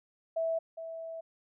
sine tone pair in turn, 655 / 655 Hz, E5 / E5, -11 / -11 cents, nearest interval unison, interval 0 cents, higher neither, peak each -28 / -38 dBFS, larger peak first, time 0.36-0.59 / 0.77-1.21 s, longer second, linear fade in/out 10 ms, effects none

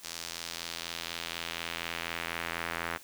sawtooth tone with band-pass filter sweep, 84.1 Hz, E2, 35 cents sharp, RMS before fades -38 dBFS, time 0.03-2.98 s, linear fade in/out 20 ms, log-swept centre 5900 to 1700 Hz, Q 1.3, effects white hiss -53 dBFS RMS until 3.03 s

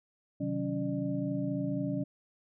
sine tone cluster, 130.8 / 154.9 / 185.4 / 282 / 600 Hz, C3 / D#3 / F#3 / C#4 / D5, 0 / -7 / +4 / +30 / +37 cents, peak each -37 / -40 / -36 / -33 / -40 dBFS, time 0.4-2.04 s, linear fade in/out 10 ms, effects none

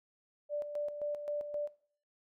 sine tone with tremolo, 588 Hz, D5, 2 cents sharp, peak -32 dBFS, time 0.49-1.7 s, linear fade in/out 50 ms, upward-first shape square, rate 3.8 Hz, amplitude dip 55%, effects noise-tail reverb RT60 0.5 s tail -17 dB re dry

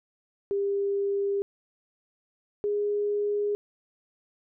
sine tone pair in turn, 399.5 / 412.2 Hz, G4 / G#4, +33 / -13 cents, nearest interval minor second, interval 54 cents, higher second, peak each -24 dBFS, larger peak neither, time 0.51-1.42 / 2.64-3.55 s, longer neither, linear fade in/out 0 ms, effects none

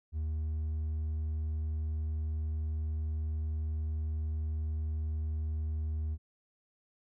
sine tone with hard clipping, 77.78 Hz, D#2, in tune, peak -32 dBFS, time 0.12-6.18 s, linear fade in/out 50 ms, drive 2 dB, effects none

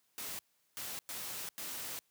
white noise bursts at uneven times, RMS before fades -42 dBFS, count 4, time 0.18-0.39 / 0.77-0.99 / 1.09-1.49 / 1.58-1.99 s, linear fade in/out 0 ms, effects white hiss -75 dBFS RMS until 2.1 s + high-pass 80 Hz 12 dB/octave

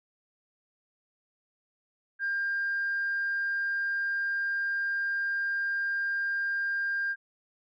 sine tone, 1600 Hz, G6, 35 cents sharp, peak -26 dBFS, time 2.19-7.16 s, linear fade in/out 50 ms, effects tanh soft clip ceiling -23 dBFS

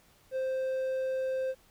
triangle tone, 523.3 Hz, C5, in tune, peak -27 dBFS, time 0.31-1.55 s, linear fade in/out 50 ms, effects pink hiss -63 dBFS RMS until 1.7 s

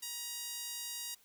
sawtooth tone with high-pass filter, 950 Hz, A#5, 33 cents sharp, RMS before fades -42 dBFS, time 0.02-1.15 s, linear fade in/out 10 ms, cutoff 4900 Hz, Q 0.78, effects white hiss -66 dBFS RMS until 1.24 s

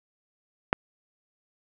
click, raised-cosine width 0.5 ms, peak -5 dBFS, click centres 0.729 s, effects none

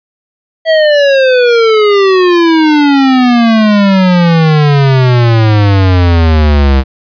square exponential sweep, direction down, 654 to 65.41 Hz, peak -5 dBFS, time 0.65-6.84 s, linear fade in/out 50 ms, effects resampled to 11025 Hz

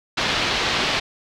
white low-pass noise, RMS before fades -22 dBFS, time 0.17-1 s, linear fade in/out 10 ms, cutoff 4300 Hz, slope 24 dB/octave, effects none

